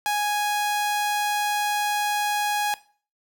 sawtooth tone, 830 Hz, G#5, 1 cent flat, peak -18 dBFS, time 0.06-2.74 s, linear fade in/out 0 ms, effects noise-tail reverb RT60 0.4 s tail -18 dB re dry

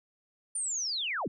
sine linear sweep, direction down, 9300 to 102 Hz, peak -30 dBFS, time 0.55-1.28 s, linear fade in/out 5 ms, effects none

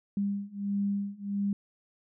sine beating tone pair, 199.9 / 201.4 Hz, G3 / G3, +34 / +47 cents, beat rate 1.5 Hz, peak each -32 / -31 dBFS, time 0.17-1.53 s, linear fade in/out 2 ms, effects none

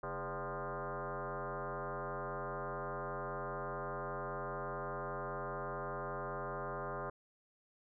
sine tone with frequency modulation, 319.5 Hz, D#4, 46 cents sharp, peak -38 dBFS, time 0.03-7.1 s, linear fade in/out 5 ms, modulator 181 Hz, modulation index 5.9, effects none

